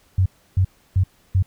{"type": "tone bursts", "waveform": "sine", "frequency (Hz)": 93.6, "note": "F#2", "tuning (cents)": 20, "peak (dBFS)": -13, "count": 4, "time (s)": [0.18, 1.426], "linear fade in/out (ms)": 5, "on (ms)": 79, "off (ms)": 310, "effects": ["pink hiss -58 dBFS RMS until 1.46 s"]}